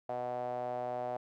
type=tone with band-pass filter; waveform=sawtooth; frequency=123.47 Hz; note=B2; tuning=in tune; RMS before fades=-37 dBFS; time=0.09-1.17 s; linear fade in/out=5 ms; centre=680 Hz; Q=8.7; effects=none